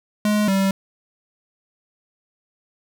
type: tone pair in turn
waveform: square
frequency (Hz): 210 / 193.93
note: G#3 / G3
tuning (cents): +19 / -18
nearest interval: minor second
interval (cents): 137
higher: first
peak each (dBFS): -17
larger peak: neither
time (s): 0.25-0.48 / 0.48-0.71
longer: neither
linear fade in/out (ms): 2
effects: none